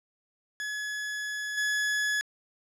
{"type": "tone with level steps", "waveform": "40% pulse", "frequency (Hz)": 1697, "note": "G#6", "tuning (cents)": 37, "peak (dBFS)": [-31, -25], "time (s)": [0.6, 2.21], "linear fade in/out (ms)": 0, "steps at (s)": 1.57, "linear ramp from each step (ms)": 10, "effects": ["low-pass 10000 Hz 12 dB/octave"]}